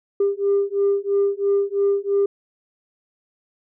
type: beating tone pair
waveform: sine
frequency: 398.2 / 401.2 Hz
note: G4 / G4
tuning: +27 / +40 cents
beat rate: 3 Hz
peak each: -19 dBFS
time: 0.2-2.26 s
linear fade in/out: 5 ms
effects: tanh soft clip ceiling -12 dBFS